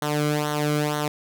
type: tone with flanger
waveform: sawtooth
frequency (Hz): 149.1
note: D3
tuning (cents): +27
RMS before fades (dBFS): -24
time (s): 0.02-1.08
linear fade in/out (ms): 2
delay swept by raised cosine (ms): 0.4 to 1.14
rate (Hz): 2.1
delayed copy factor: -0.75
effects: none